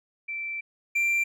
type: tone pair in turn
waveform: sine / triangle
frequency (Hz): 2337 / 2361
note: D7 / D7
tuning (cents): -9 / +9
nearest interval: unison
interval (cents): 18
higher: second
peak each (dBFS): -30 / -20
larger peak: second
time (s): 0.28-0.61 / 0.95-1.24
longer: first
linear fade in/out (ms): 10
effects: none